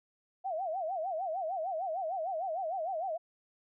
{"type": "tone with vibrato", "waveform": "sine", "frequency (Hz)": 698.5, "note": "F5", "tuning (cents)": 0, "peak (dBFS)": -32, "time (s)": [0.44, 3.18], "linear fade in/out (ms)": 20, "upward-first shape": "sine", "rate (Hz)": 6.6, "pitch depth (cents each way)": 200, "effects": []}